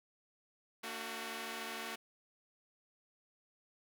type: tone cluster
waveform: 5% pulse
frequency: 226.6 / 292.8 / 370.1 Hz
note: A#3 / D4 / F#4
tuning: -49 / -5 / 0 cents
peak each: -33 / -39 / -33 dBFS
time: 0.83-1.96 s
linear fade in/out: 10 ms
effects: none